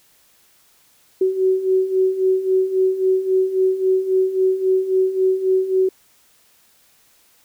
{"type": "beating tone pair", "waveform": "sine", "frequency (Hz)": [374, 377.7], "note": ["F#4", "F#4"], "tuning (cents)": [19, 36], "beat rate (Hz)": 3.7, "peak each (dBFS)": [-21, -16], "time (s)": [1.21, 5.89], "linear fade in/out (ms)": 5, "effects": ["white hiss -56 dBFS RMS until 7.44 s"]}